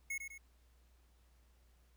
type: tone with echo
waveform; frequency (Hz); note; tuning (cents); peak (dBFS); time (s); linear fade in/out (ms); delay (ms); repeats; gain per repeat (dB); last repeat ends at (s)
square; 2182; C#7; -28; -38; 0.1-0.18; 5; 100; 2; -6; 0.38
effects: added 60 Hz sine -65 dBFS peak until 1.96 s + pink hiss -75 dBFS RMS until 1.96 s